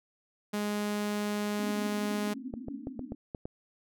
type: tone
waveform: sawtooth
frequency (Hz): 207.7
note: G#3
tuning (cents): 0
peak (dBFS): -26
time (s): 0.53-2.34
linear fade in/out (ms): 10
type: band-pass noise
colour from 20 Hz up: white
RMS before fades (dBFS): -41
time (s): 1.59-3.15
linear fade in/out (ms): 5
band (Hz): 230 to 280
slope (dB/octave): 96
type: clicks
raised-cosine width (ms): 2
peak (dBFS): -24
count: 7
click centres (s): 2.539 / 2.684 / 2.871 / 2.993 / 3.121 / 3.348 / 3.455
effects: none